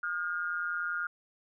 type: tone with amplitude modulation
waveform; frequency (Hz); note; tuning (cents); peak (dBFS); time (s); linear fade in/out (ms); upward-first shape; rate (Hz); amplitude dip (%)
sine; 1418; F6; +26; -27; 0.03-1.07; 5; sine; 170; 80
effects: none